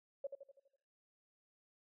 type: tone with echo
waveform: sine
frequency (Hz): 554.4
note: C#5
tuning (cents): 0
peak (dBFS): -37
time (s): 0.24-0.27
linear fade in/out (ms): 5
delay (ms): 82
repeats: 6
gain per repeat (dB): -6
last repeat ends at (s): 0.762
effects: noise-tail reverb RT60 0.9 s tail -26 dB re dry

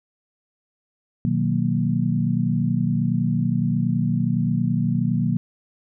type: chord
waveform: sine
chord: B major seventh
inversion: none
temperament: equal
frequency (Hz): 123.47 / 155.56 / 185 / 233.1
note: B2 / D#3 / F#3 / A#3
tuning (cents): 0 / 0 / 0 / 0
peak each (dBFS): -24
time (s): 1.25-5.37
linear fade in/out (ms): 0
effects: none

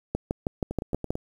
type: two click trains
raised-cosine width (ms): 2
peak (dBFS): -12 / -18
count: 7 / 5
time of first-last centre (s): 0.15-1.105 / 0.71-1.154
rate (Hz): 6.28 / 9
effects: 8-bit

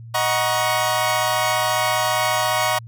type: chord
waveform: sawtooth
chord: D# minor seventh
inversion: none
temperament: equal with one note detuned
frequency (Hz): 622.3 / 740 / 950.8 / 1108.7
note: D#5 / F#5 / A#5 / C#6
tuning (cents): 0 / 0 / +34 / 0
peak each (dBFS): -20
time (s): 0.14-2.79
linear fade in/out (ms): 10
effects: added 115 Hz sine -35 dBFS peak until 2.87 s

